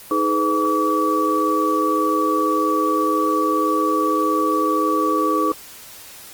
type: tone cluster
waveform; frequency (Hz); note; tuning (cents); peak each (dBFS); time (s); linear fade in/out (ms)
sine; 314.3 / 420.2 / 502 / 1145; D#4 / G#4 / B4 / D6; +18 / +20 / +28 / -44; -21 / -24 / -25 / -19; 0.11-5.52; 2
effects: white hiss -40 dBFS RMS until 6.33 s + Opus 24 kbps